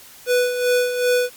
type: tone with tremolo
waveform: square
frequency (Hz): 493.9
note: B4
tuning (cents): 0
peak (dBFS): -15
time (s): 0.26-1.3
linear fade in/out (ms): 50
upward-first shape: sine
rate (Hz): 2.6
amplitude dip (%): 60
effects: white hiss -44 dBFS RMS until 1.36 s + Opus 48 kbps